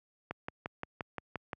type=click train; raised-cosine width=0.5 ms; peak=-21 dBFS; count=8; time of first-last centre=0.31-1.532 s; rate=5.73 Hz; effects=high-pass 80 Hz 12 dB/octave